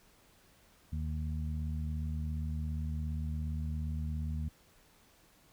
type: harmonic tone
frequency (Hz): 77.3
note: D#2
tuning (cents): -11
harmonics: 1 / 2 / 3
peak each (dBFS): -34 / -40 / -44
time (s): 0.92-4.49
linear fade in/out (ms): 10
effects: pink hiss -64 dBFS RMS until 5.52 s